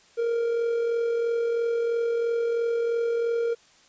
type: tone with amplitude modulation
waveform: triangle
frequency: 466.2 Hz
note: A#4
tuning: in tune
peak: -19 dBFS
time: 0.17-3.55 s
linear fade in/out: 20 ms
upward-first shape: sine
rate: 43 Hz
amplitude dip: 35%
effects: white hiss -57 dBFS RMS until 3.88 s + resampled to 16000 Hz